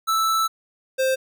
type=tone pair in turn; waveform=square; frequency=1318.5 / 524.9 Hz; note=E6 / C5; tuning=0 / +5 cents; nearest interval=octave + major third; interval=1595 cents; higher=first; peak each=-19 dBFS; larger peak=neither; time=0.07-0.48 / 0.98-1.16 s; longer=first; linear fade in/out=20 ms; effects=none